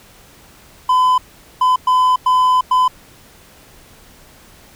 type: tone bursts at uneven times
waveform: triangle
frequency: 1012 Hz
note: B5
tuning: 42 cents sharp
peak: -8 dBFS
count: 5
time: 0.89-1.18 / 1.61-1.76 / 1.87-2.16 / 2.26-2.61 / 2.71-2.88 s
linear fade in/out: 5 ms
effects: pink hiss -45 dBFS RMS until 4.75 s